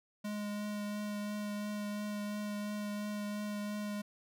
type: tone with vibrato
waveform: square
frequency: 207.7 Hz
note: G#3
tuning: in tune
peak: -37 dBFS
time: 0.24-4.02 s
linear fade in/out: 10 ms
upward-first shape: triangle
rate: 2.9 Hz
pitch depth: 14 cents each way
effects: none